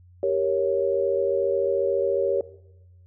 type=chord; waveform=sine; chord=G diminished; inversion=none; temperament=equal; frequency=392 / 466.2 / 554.4 Hz; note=G4 / Bb4 / Db5; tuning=0 / 0 / 0 cents; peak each=-25 / -26 / -23 dBFS; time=0.23-2.41 s; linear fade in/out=2 ms; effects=noise-tail reverb RT60 0.9 s tail -17 dB re dry + added 89 Hz sine -49 dBFS peak until 3.06 s